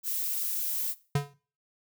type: noise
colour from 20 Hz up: violet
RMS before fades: -31 dBFS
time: 0.03-0.95 s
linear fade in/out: 50 ms
type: tone with exponential decay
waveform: square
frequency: 142.7 Hz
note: D3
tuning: 49 cents flat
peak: -21 dBFS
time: 1.15-1.34 s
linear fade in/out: 5 ms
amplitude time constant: 40 ms
effects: noise-tail reverb RT60 0.4 s tail -19 dB re dry